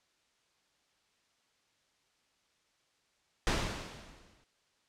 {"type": "noise with exponential decay", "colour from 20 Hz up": "pink", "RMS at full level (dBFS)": -28, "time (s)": [3.47, 4.44], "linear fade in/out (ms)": 0, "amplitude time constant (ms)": 210, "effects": ["white hiss -73 dBFS RMS until 4.88 s", "low-pass 6000 Hz 12 dB/octave"]}